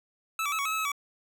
25% pulse tone with pitch steps, 1308 / 1152 / 1296 / 1120 / 1285 / 1300 / 1288 / 1141 Hz, E6 / D6 / E6 / C#6 / E6 / E6 / E6 / C#6, -14 / -34 / -30 / +18 / -45 / -24 / -41 / +50 cents, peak -24 dBFS, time 0.39-0.918 s, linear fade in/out 2 ms, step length 66 ms, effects none

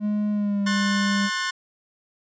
triangle tone with pitch glide, 209 to 199.68 Hz, G#3 to G3, +11 to +32 cents, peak -19 dBFS, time 0-1.3 s, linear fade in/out 50 ms, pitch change -79 cents, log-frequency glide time 0.31-0.66 s
sawtooth chord, F# diminished, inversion second, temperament just, 1065.6 / 1480 / 1776 Hz, C6 / F#6 / A6, +31 / 0 / +16 cents, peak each -25 dBFS, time 0.66-1.51 s, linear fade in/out 10 ms
effects resampled to 16000 Hz

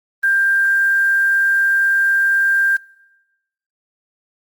sine tone with quantisation, 1589 Hz, G6, 23 cents sharp, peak -12 dBFS, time 0.23-2.77 s, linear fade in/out 10 ms, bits 6, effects noise-tail reverb RT60 1.0 s tail -24 dB re dry + Opus 24 kbps

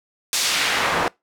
pink noise with band-pass filter sweep, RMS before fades -21 dBFS, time 0.33-1.08 s, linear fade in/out 0 ms, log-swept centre 6500 to 760 Hz, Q 0.89, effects noise-tail reverb RT60 0.2 s tail -24 dB re dry

